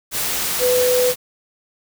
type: tone in noise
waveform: sine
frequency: 498.5 Hz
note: B4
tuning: 16 cents sharp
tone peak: -14 dBFS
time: 0.59-1.14 s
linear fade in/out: 50 ms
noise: white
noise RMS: -22 dBFS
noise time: 0.11-1.16 s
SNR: +5 dB
effects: none